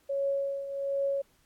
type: tone with tremolo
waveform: sine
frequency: 554.4 Hz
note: C#5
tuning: in tune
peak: -25 dBFS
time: 0.09-1.22 s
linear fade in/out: 10 ms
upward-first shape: triangle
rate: 1.3 Hz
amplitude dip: 70%
effects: pink hiss -67 dBFS RMS until 1.45 s + AAC 64 kbps